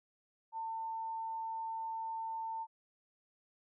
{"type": "tone", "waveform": "sine", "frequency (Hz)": 898, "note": "A5", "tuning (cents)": 35, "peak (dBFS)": -37, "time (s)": [0.52, 2.67], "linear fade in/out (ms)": 50, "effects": []}